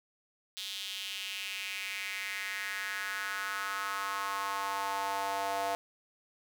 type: tone with high-pass filter sweep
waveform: square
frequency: 98.4 Hz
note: G2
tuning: 7 cents sharp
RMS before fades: -36 dBFS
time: 0.57-5.75 s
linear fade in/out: 0 ms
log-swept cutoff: 3500 to 700 Hz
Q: 3.5
effects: none